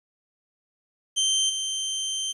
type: tone with level steps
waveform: 25% pulse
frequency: 3125 Hz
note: G7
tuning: 6 cents flat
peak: -17 / -23 dBFS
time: 1.16-2.33 s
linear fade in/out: 20 ms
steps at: 1.49 s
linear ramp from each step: 10 ms
effects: resampled to 32000 Hz + 9-bit